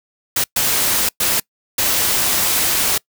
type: noise bursts at uneven times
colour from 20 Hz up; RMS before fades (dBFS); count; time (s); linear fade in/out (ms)
white; -17; 4; 0.36-0.44 / 0.56-1.09 / 1.2-1.4 / 1.78-2.98; 5
effects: noise-tail reverb RT60 0.1 s tail -25 dB re dry